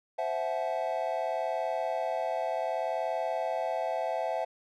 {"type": "chord", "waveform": "triangle", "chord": "F# half-diminished seventh", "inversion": "second", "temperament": "equal with one note detuned", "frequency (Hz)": [523.3, 659.3, 740, 860.4], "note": ["C5", "E5", "F#5", "A5"], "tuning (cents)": [0, 0, 0, -39], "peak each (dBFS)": [-34, -30, -33, -35], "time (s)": [0.18, 4.45], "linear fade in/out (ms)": 10, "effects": []}